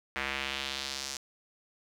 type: tone with band-pass filter sweep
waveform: square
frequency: 68 Hz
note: C#2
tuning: 33 cents flat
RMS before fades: -36 dBFS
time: 0.16-1.17 s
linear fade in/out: 0 ms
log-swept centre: 2000 to 6100 Hz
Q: 1.8
effects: 9-bit